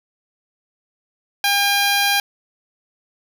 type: tone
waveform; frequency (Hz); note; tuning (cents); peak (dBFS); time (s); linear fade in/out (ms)
10% pulse; 805; G5; +46; -7; 1.44-2.2; 2
effects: none